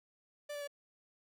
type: tone with pitch steps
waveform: 45% pulse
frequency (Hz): 587.3 / 579.9 / 572.6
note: D5 / D5 / D5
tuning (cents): 0 / -22 / -44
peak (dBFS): -40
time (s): 0.49-0.676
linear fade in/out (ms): 10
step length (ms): 62
effects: none